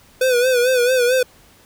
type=tone with vibrato; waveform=square; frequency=499.5 Hz; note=B4; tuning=20 cents sharp; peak=-14 dBFS; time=0.21-1.23 s; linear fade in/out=5 ms; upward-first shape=sine; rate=4.5 Hz; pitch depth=74 cents each way; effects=pink hiss -50 dBFS RMS until 1.65 s